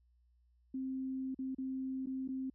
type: tone with dropouts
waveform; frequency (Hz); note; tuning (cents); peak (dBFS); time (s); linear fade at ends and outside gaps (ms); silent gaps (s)
sine; 263; C4; +9; -36; 0.74-2.5; 5; 1.346-1.389 / 1.548-1.583 / 2.06-2.069 / 2.278-2.287
effects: added 60 Hz sine -67 dBFS peak until 2.54 s